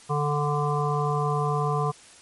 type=harmonic tone; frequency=146.83 Hz; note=D3; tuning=in tune; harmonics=1 / 3 / 5 / 7 / 8; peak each=-25 / -29 / -31 / -29 / -32 dBFS; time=0.09-1.92 s; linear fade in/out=20 ms; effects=white hiss -50 dBFS RMS until 2.21 s + MP3 48 kbps